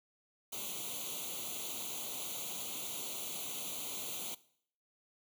white noise with comb filter, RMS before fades -41 dBFS, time 0.52-4.35 s, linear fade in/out 10 ms, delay 0.29 ms, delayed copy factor +0.95, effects noise-tail reverb RT60 0.6 s tail -19 dB re dry + high-pass 150 Hz 12 dB/octave

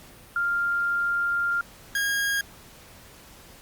sine / 40% pulse tone pair in turn, 1396.9 / 1632.5 Hz, F6 / G#6, 0 / -30 cents, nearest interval minor third, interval 270 cents, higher second, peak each -22 dBFS, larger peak neither, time 0.36-1.61 / 1.95-2.41 s, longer first, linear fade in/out 2 ms, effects pink hiss -49 dBFS RMS until 3.61 s + Opus 48 kbps

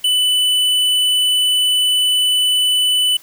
sine tone with tanh clipping, 2990 Hz, F#7, 17 cents sharp, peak -14 dBFS, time 0.04-3.17 s, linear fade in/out 5 ms, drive 13 dB, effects white hiss -45 dBFS RMS until 3.22 s

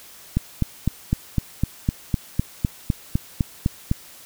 click train, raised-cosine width 5 ms, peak -6 dBFS, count 15, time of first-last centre 0.37-3.914 s, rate 3.95 Hz, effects white hiss -45 dBFS RMS until 4.25 s

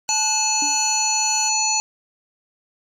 10% pulse tone with tremolo, 1478 Hz, F#6, 2 cents flat, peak -26 dBFS, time 0.08-1.5 s, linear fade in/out 20 ms, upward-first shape sine, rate 1.7 Hz, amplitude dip 45%
harmonic tone, 867 Hz, A5, 26 cents flat, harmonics 1 / 3 / 5 / 7 / 8, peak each -24 / -27 / -25 / -24 / -22 dBFS, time 0.09-1.8 s, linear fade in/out 0 ms
sine tone with exponential decay, 290.8 Hz, D4, 17 cents flat, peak -27 dBFS, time 0.62-0.85 s, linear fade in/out 2 ms, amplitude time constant 50 ms
effects none

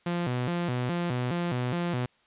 sawtooth tone with vibrato, 146.83 Hz, D3, in tune, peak -23 dBFS, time 0.06-2.06 s, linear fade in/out 5 ms, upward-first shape square, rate 2.4 Hz, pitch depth 290 cents each way, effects white hiss -65 dBFS RMS until 2.26 s + resampled to 8000 Hz

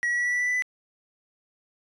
triangle tone with pitch steps, 1917 / 1928.1 / 1939.3 / 1950.5 / 1961.8 / 1973.2 / 1984.6 / 1996.1 Hz, A#6 / B6 / B6 / B6 / B6 / B6 / B6 / B6, +48 / -42 / -32 / -22 / -12 / -2 / +8 / +18 cents, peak -21 dBFS, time 0.03-0.622 s, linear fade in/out 0 ms, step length 74 ms, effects resampled to 22050 Hz

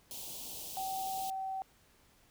white band-stop noise, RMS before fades -44 dBFS, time 0.11-1.3 s, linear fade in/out 0 ms, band 940 to 2700 Hz, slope 48 dB/octave
sine tone, 767 Hz, G5, 38 cents flat, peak -35 dBFS, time 0.77-1.62 s, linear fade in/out 0 ms
effects pink hiss -66 dBFS RMS until 2.3 s

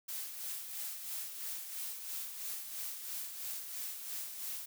blue noise with tremolo, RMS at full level -40 dBFS, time 0.08-4.66 s, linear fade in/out 10 ms, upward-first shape sine, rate 3 Hz, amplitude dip 50%, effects none

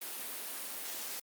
white high-pass noise, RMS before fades -41 dBFS, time 0.01-1.2 s, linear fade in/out 10 ms, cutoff 230 Hz, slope 24 dB/octave, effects Opus 32 kbps

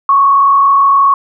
sine tone with frequency modulation, 1108.7 Hz, C#6, in tune, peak -5 dBFS, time 0.09-1.14 s, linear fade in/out 2 ms, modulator 38.8 Hz, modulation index 0.6, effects none

